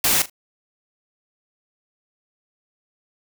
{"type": "noise with echo", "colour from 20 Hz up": "white", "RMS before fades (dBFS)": -18, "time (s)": [0.04, 0.22], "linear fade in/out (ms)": 2, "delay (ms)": 39, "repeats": 2, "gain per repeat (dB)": -15, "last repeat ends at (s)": 0.298, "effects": []}